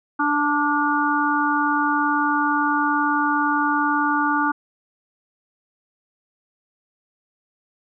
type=harmonic tone with a mistuned harmonic; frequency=293.7 Hz; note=D4; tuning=in tune; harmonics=1 / 3 / 4 / 5; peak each=-23 / -23 / -23 / -23 dBFS; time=0.19-4.52 s; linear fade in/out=10 ms; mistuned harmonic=5; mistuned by=-29 cents; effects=none